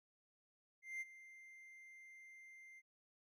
triangle tone with ADSR envelope, 2093 Hz, C7, in tune, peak -39 dBFS, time 0.82-2.82 s, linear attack 190 ms, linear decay 29 ms, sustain -16 dB, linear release 38 ms, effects none

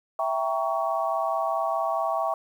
sine chord, E diminished seventh, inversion none, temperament equal with one note detuned, 659.3 / 784 / 932.3 / 1119.7 Hz, E5 / G5 / Bb5 / Db6, 0 / 0 / 0 / +17 cents, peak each -27 / -29 / -33 / -29 dBFS, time 0.19-2.34 s, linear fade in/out 2 ms, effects 9-bit

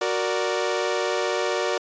sawtooth chord, Gb augmented, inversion none, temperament equal, 370 / 466.2 / 587.3 Hz, Gb4 / Bb4 / D5, 0 / 0 / 0 cents, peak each -23 dBFS, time 0.01-1.78 s, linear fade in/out 5 ms, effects resampled to 16000 Hz

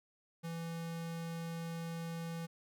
square tone, 166.4 Hz, E3, 17 cents sharp, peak -40 dBFS, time 0.43-2.47 s, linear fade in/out 20 ms, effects none

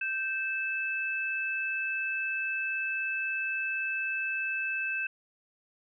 sine tone pair together, 1559.1 / 2622 Hz, G6 / E7, -10 / -10 cents, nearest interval major sixth, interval 900 cents, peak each -33 / -31 dBFS, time 0.01-5.07 s, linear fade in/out 5 ms, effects none

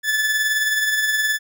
40% pulse tone with tremolo, 1737 Hz, A6, 23 cents flat, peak -15 dBFS, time 0.03-1.39 s, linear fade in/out 50 ms, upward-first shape triangle, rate 19 Hz, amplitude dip 45%, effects none

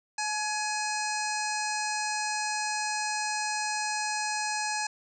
harmonic tone with a mistuned harmonic, 840 Hz, G#5, 19 cents sharp, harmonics 1 / 2 / 3 / 5 / 6 / 7 / 8 / 9 / 10, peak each -32 / -35 / -37 / -39 / -40 / -40 / -41 / -42 / -42 dBFS, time 0.18-4.87 s, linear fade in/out 5 ms, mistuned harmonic 1, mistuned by +30 cents, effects none

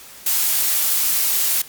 blue noise, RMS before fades -18 dBFS, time 0.26-1.62 s, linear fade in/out 5 ms, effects white hiss -41 dBFS RMS until 1.68 s + Opus 48 kbps

